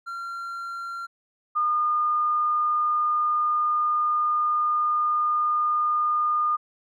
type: tone pair in turn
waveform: triangle / sine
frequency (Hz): 1375 / 1216.7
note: F6 / D#6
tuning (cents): -27 / -39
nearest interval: major second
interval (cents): 212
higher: first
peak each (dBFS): -29 / -20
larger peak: second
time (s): 0.06-1.07 / 1.55-6.57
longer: second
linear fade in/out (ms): 20
effects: none